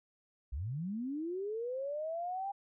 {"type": "linear sweep", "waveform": "sine", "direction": "up", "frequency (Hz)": [55, 805], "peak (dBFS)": -35, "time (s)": [0.52, 2.52], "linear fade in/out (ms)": 10, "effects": []}